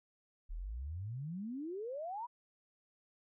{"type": "exponential sweep", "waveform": "sine", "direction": "up", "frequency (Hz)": [36, 1000], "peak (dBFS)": -39, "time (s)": [0.49, 2.27], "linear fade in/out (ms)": 20, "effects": []}